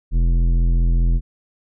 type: tone with tanh clipping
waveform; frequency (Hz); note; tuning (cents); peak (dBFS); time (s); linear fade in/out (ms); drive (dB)
triangle; 42.45; F1; -48; -15; 0.11-1.21; 50; 16
effects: none